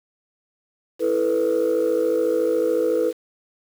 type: chord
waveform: sine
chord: E suspended fourth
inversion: none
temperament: equal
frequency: 329.6 / 440 / 493.9 Hz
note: E4 / A4 / B4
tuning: 0 / 0 / 0 cents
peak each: -23 / -21 / -19 dBFS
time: 0.99-3.13 s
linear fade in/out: 50 ms
effects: tanh soft clip ceiling -13 dBFS + 7-bit